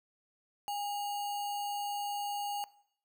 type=tone with sample-and-hold; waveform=sine; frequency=815 Hz; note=G#5; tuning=33 cents flat; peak=-33 dBFS; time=0.68-2.64 s; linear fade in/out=0 ms; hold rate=3675 Hz; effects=noise-tail reverb RT60 0.6 s tail -19 dB re dry